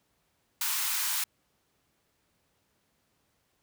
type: high-pass noise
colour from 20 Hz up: white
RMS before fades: -30 dBFS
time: 0.61-1.24 s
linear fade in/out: 2 ms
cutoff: 830 Hz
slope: 96 dB/octave
effects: pink hiss -73 dBFS RMS until 3.62 s + high-pass 60 Hz 12 dB/octave